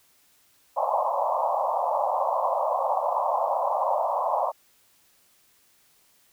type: band-pass noise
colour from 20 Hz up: pink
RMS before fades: -25 dBFS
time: 0.76-4.52 s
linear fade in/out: 20 ms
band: 550 to 1100 Hz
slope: 96 dB/octave
effects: white hiss -62 dBFS RMS until 6.32 s